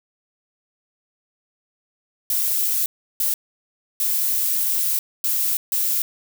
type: noise bursts at uneven times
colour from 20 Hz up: violet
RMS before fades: -21 dBFS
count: 5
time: 2.3-2.86 / 3.2-3.34 / 4-4.99 / 5.24-5.57 / 5.72-6.02 s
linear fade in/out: 2 ms
effects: none